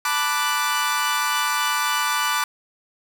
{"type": "chord", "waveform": "sawtooth", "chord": "B minor seventh", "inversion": "third", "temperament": "equal", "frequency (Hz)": [880, 987.8, 1174.7, 1480], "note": ["A5", "B5", "D6", "F#6"], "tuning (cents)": [0, 0, 0, 0], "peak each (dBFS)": [-25, -23, -20, -22], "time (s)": [0.05, 2.44], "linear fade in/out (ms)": 2, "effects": []}